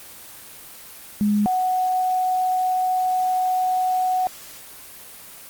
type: tone pair in turn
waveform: sine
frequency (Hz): 207.7 / 740.2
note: G#3 / F#5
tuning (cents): 0 / 0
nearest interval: octave + minor seventh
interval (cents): 2200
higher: second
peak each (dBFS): -16 / -18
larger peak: first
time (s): 1.21-1.46 / 1.46-4.27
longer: second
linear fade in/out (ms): 0
effects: white hiss -41 dBFS RMS until 5.49 s + Opus 24 kbps